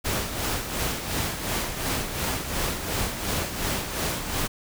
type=noise with tremolo; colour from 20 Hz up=pink; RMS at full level=-26 dBFS; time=0.04-4.48 s; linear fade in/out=20 ms; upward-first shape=sine; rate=2.8 Hz; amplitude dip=55%; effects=none